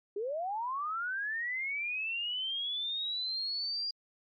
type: linear sweep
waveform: sine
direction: up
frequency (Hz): 387.4 to 4829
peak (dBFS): -32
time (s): 0.16-3.91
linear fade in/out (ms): 5
effects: MP3 32 kbps